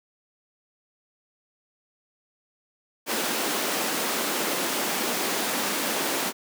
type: high-pass noise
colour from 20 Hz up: pink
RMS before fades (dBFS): -27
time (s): 3.06-6.33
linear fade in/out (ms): 50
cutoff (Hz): 230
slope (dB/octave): 24
effects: none